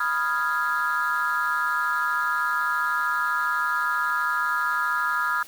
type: chord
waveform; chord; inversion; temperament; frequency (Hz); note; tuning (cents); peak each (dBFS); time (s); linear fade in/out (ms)
sine; F half-diminished seventh; second; equal; 987.8 / 1244.5 / 1396.9 / 1661.2; Cb6 / Eb6 / F6 / Ab6; 0 / 0 / 0 / 0; -29 / -26 / -25 / -27; 0-5.43; 5
effects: tanh soft clip ceiling -15 dBFS + white hiss -46 dBFS RMS until 5.47 s